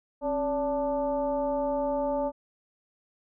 sine tone with frequency modulation, 575 Hz, D5, 37 cents flat, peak -25 dBFS, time 0.21-2.32 s, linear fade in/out 50 ms, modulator 305 Hz, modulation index 0.96, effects none

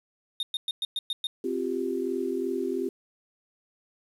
triangle tone bursts, 3677 Hz, A#7, 24 cents flat, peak -25 dBFS, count 7, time 0.4-1.27 s, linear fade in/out 2 ms, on 30 ms, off 110 ms
sine chord, C suspended fourth, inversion none, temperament equal, 261.6 / 349.2 / 392 Hz, C4 / F4 / G4, 0 / 0 / 0 cents, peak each -32 / -31 / -30 dBFS, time 1.44-2.89 s, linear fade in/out 5 ms
effects resampled to 32000 Hz + 9-bit

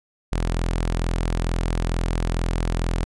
sawtooth tone, 42.23 Hz, E1, 43 cents sharp, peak -17 dBFS, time 0.32-3.04 s, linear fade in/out 0 ms, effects resampled to 24000 Hz

